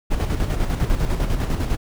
brown noise with tremolo, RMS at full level -19 dBFS, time 0.1-1.77 s, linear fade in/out 20 ms, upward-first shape square, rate 10 Hz, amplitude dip 50%, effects none

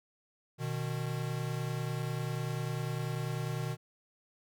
square tone pair together, 123.47 / 153.56 Hz, B2 / D#3, 0 / -22 cents, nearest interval major third, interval 378 cents, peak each -36 / -37 dBFS, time 0.58-3.77 s, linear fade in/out 50 ms, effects none

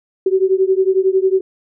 sine beating tone pair, 375.5 / 386.5 Hz, F#4 / G4, +26 / -24 cents, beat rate 11 Hz, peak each -14 / -15 dBFS, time 0.26-1.41 s, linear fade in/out 5 ms, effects none

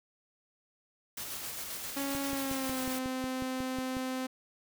white noise with tremolo, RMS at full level -39 dBFS, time 1.17-2.99 s, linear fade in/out 5 ms, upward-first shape square, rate 7.5 Hz, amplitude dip 25%
sawtooth tone with pitch glide, 277.2 to 258.6 Hz, C#4 to C4, 0 to -20 cents, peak -29 dBFS, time 1.96-4.27 s, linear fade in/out 10 ms, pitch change -120 cents, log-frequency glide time 2.28-2.81 s
click train, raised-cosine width 3 ms, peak -28 dBFS, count 11, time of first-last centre 2.15-3.968 s, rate 5.5 Hz
effects none

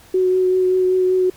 sine tone with vibrato, 370 Hz, F#4, in tune, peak -13 dBFS, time 0.14-1.3 s, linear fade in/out 5 ms, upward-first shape triangle, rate 5.2 Hz, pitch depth 15 cents each way, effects pink hiss -47 dBFS RMS until 1.36 s

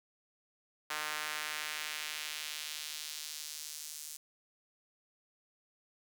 sawtooth tone with high-pass filter sweep, 152.2 Hz, D#3, 38 cents flat, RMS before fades -41 dBFS, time 0.9-4.17 s, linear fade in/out 5 ms, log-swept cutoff 1300 to 7000 Hz, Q 1.1, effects none

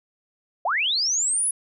sine linear sweep, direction up, 587.3 to 10590 Hz, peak -20 dBFS, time 0.65-1.51 s, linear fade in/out 5 ms, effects none

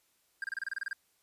triangle tone bursts, 1600 Hz, G6, 35 cents sharp, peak -31 dBFS, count 11, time 0.42-0.931 s, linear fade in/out 2 ms, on 21 ms, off 28 ms, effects white hiss -72 dBFS RMS until 1.22 s + resampled to 32000 Hz

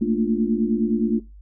sine chord, Bb major seventh, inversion third, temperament equal with one note detuned, 220 / 229.7 / 293.7 / 349.2 Hz, A3 / Bb3 / D4 / F4, 0 / -25 / 0 / 0 cents, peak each -22 / -22 / -26 / -26 dBFS, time 0.01-1.2 s, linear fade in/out 10 ms, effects noise-tail reverb RT60 0.2 s tail -18 dB re dry + added 50 Hz sine -41 dBFS peak until 1.41 s

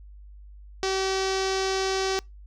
sawtooth tone with low-pass filter, 382.8 Hz, G4, 41 cents flat, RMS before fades -26 dBFS, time 0.83-2.19 s, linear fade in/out 0 ms, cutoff 5500 Hz, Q 3.1, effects noise-tail reverb RT60 0.2 s tail -26 dB re dry + added 50 Hz sine -43 dBFS peak until 2.46 s

